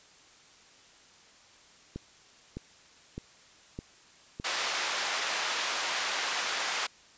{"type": "click train", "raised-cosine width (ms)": 3, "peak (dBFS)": -24, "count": 5, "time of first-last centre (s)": [1.96, 4.399], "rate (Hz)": 1.64}
{"type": "band-pass noise", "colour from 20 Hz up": "pink", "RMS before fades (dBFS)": -32, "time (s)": [4.44, 6.87], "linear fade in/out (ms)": 10, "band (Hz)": [950, 6600], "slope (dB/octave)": 12}
{"effects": ["white hiss -57 dBFS RMS until 7.17 s", "resampled to 16000 Hz"]}